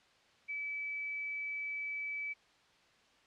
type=tone; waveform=sine; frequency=2300 Hz; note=D7; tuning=37 cents flat; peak=-36 dBFS; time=0.48-2.34 s; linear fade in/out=20 ms; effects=white hiss -66 dBFS RMS until 3.26 s + low-pass 4000 Hz 12 dB/octave